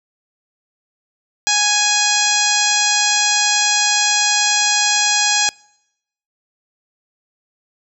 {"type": "harmonic tone", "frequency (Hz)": 830.6, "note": "G#5", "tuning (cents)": 0, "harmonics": [1, 2, 3, 4, 5, 6, 7, 8, 9], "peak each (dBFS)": [-22, -22, -22, -22, -22, -22, -22, -22, -22], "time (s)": [1.47, 5.49], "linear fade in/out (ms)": 0, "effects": ["noise-tail reverb RT60 0.8 s tail -25 dB re dry"]}